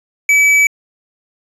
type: tone with tanh clipping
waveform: sine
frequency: 2293 Hz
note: D7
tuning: 42 cents flat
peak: -9 dBFS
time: 0.29-0.67 s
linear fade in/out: 2 ms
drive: 10 dB
effects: resampled to 32000 Hz